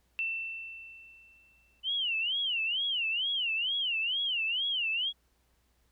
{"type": "tone with exponential decay", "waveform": "sine", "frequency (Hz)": 2678, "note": "E7", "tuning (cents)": 27, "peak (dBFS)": -28, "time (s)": [0.19, 1.8], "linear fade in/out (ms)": 0, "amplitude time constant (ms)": 350}
{"type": "tone with vibrato", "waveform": "sine", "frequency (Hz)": 2954, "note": "F#7", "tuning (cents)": -3, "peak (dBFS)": -28, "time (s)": [1.83, 5.13], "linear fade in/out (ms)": 50, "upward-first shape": "sine", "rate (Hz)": 2.2, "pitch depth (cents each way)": 210}
{"effects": ["added 60 Hz sine -70 dBFS peak until 5.91 s", "pink hiss -73 dBFS RMS until 5.91 s"]}